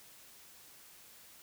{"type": "silence", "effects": ["white hiss -57 dBFS RMS until 1.42 s"]}